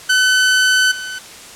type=tone with level steps; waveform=sawtooth; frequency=1512 Hz; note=F#6; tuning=37 cents sharp; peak=-7 / -21 dBFS; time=0.09-1.19 s; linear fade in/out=10 ms; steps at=0.91 s; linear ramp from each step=10 ms; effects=white hiss -36 dBFS RMS until 1.55 s + low-pass 9000 Hz 12 dB/octave